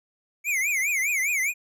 square tone with vibrato, 2237 Hz, C#7, 15 cents sharp, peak -23 dBFS, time 0.44-1.54 s, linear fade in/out 50 ms, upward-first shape triangle, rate 4.9 Hz, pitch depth 210 cents each way, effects none

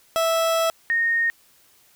30% pulse / sine tone pair in turn, 657 / 1849.7 Hz, E5 / A#6, -6 / -14 cents, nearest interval octave + tritone, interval 1792 cents, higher second, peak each -16 / -18 dBFS, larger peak first, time 0.16-0.7 / 0.9-1.3 s, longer first, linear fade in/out 0 ms, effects white hiss -57 dBFS RMS until 1.95 s

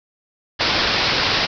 white low-pass noise, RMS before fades -19 dBFS, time 0.59-1.47 s, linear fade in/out 20 ms, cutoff 5300 Hz, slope 96 dB/octave, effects none

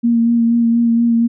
sine tone with vibrato, 233.1 Hz, A#3, in tune, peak -10 dBFS, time 0.03-1.28 s, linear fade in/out 20 ms, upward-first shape sine, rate 4.2 Hz, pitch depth 20 cents each way, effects none

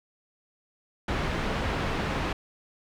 pink low-pass noise, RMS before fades -29 dBFS, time 1.08-2.33 s, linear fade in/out 5 ms, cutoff 2700 Hz, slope 12 dB/octave, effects none

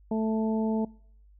harmonic tone, 220 Hz, A3, in tune, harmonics 1 / 2 / 3 / 4, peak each -26 / -32 / -36 / -38 dBFS, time 0.11-0.85 s, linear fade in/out 5 ms, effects noise-tail reverb RT60 0.6 s tail -24 dB re dry + added 50 Hz sine -53 dBFS peak until 1.39 s

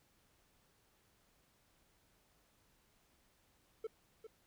triangle tone with echo, 443.3 Hz, A4, 13 cents sharp, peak -36 dBFS, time 3.84-3.87 s, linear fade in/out 5 ms, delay 400 ms, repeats 1, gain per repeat -10 dB, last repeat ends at 4.27 s, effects pink hiss -73 dBFS RMS until 4.46 s

